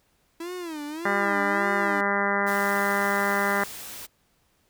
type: tone with vibrato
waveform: 45% pulse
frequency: 326.1 Hz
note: E4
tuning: 19 cents flat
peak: -32 dBFS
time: 0.4-2.01 s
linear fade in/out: 5 ms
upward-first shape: sine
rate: 1.7 Hz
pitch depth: 190 cents each way
type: harmonic tone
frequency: 200.4 Hz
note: G3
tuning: 38 cents sharp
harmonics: 1 / 2 / 3 / 4 / 5 / 6 / 7 / 8 / 9 / 10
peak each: -31 / -31 / -31 / -31 / -31 / -31 / -31 / -31 / -31 / -31 dBFS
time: 1.05-3.64 s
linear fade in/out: 5 ms
type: noise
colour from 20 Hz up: white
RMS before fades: -39 dBFS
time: 2.46-4.07 s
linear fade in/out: 20 ms
effects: pink hiss -67 dBFS RMS until 4.69 s